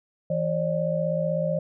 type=tone cluster; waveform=sine; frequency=164.2 / 545 / 601 Hz; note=E3 / C#5 / D5; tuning=-6 / -29 / +40 cents; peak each=-27 dBFS; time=0.3-1.59 s; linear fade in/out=5 ms; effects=none